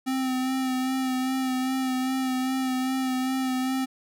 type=tone with vibrato; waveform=square; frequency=259.7 Hz; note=C4; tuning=13 cents flat; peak=-25 dBFS; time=0.06-3.86 s; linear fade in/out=20 ms; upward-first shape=sine; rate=2.5 Hz; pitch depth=24 cents each way; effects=none